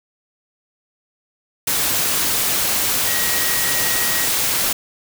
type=tone in noise; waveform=sine; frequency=1900 Hz; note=A#6; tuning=33 cents sharp; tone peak=-26 dBFS; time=3.07-4.25 s; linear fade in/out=5 ms; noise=white; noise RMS=-19 dBFS; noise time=1.67-4.73 s; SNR=-10 dB; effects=none